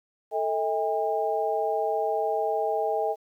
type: tone cluster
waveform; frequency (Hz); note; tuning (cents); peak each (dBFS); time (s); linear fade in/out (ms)
sine; 441.8 / 641 / 807; A4 / E5 / G#5; +7 / -49 / -50; -28; 0.31-3.16; 50
effects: 10-bit